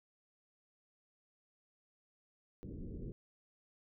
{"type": "low-pass noise", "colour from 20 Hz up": "pink", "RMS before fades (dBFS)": -45, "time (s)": [2.63, 3.12], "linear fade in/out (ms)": 0, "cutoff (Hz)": 450, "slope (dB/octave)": 48, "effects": []}